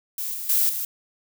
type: noise with level steps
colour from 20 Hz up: violet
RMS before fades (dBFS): -29 / -32 / -20 / -28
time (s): 0.18-0.85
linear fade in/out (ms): 2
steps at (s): 0.34 / 0.49 / 0.69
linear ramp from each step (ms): 5
effects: none